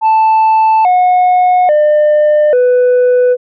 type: tone with pitch steps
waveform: sine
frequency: 880 / 727.3 / 601.1 / 496.7 Hz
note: A5 / F#5 / D5 / B4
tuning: 0 / -30 / +40 / +10 cents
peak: -3 dBFS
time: 0.01-3.37 s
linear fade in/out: 50 ms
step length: 840 ms
effects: tanh soft clip ceiling -5 dBFS